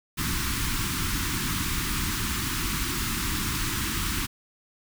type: band-stop noise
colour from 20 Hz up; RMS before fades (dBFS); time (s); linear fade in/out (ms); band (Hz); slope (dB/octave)
pink; -28; 0.17-4.27; 20; 350 to 990; 48
effects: none